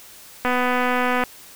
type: click train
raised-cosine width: 0.5 ms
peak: -7 dBFS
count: 197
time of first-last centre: 0.45-1.237 s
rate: 249 Hz
effects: white hiss -44 dBFS RMS until 1.55 s